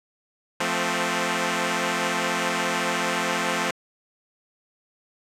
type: chord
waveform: 5% pulse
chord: F major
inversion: none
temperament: equal with one note detuned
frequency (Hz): 174.61 / 220 / 259.5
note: F3 / A3 / C4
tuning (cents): 0 / 0 / -14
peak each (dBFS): -16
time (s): 0.6-3.71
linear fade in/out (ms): 5
effects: low-pass 9000 Hz 12 dB/octave